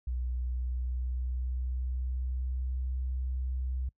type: tone with pitch glide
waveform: sine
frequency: 61.74 to 63.95 Hz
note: B1 to C2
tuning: 0 to -39 cents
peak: -30 dBFS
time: 0.07-3.89 s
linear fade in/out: 5 ms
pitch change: +61 cents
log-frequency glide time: 0.3-2.92 s
effects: noise-tail reverb RT60 0.1 s tail -23 dB re dry